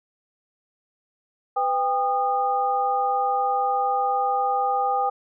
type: tone cluster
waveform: sine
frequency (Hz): 501 / 796 / 1229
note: B4 / G5 / D#6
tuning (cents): +25 / +26 / -22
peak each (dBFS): -29 / -21 / -27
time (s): 1.56-5.1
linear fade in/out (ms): 10
effects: none